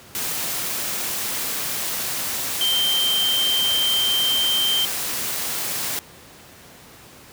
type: tone in noise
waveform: sine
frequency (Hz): 3136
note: G7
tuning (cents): 0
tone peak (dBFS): -18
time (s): 2.61-4.85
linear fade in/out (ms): 0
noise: white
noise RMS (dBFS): -26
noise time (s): 0.15-5.99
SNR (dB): +5
effects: pink hiss -45 dBFS RMS until 7.32 s + high-pass 80 Hz 12 dB/octave